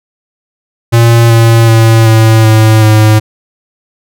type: tone with pitch steps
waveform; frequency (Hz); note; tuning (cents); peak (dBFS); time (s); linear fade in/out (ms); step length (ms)
square; 116.54 / 114.8 / 113.09 / 111.41 / 109.75 / 108.11; A#2 / A#2 / A2 / A2 / A2 / A2; 0 / -26 / +48 / +22 / -4 / -30; -3; 0.92-3.2; 20; 380
effects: none